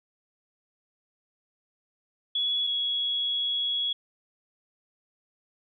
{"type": "tone pair in turn", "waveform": "sine", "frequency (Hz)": [3378, 3345], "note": ["G#7", "G#7"], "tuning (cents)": [29, 12], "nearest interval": "unison", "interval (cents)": 17, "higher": "first", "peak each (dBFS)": [-24, -25], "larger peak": "first", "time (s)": [[2.35, 2.67], [2.67, 3.93]], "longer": "second", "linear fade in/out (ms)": 5, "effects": []}